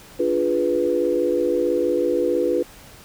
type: chord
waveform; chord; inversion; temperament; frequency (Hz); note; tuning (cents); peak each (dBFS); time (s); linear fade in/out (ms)
sine; D diminished seventh; none; equal; 293.7 / 349.2 / 415.3 / 493.9; D4 / F4 / Ab4 / Cb5; 0 / 0 / 0 / 0; -26 / -22 / -26 / -21; 0.19-2.63; 10
effects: pink hiss -45 dBFS RMS until 3.04 s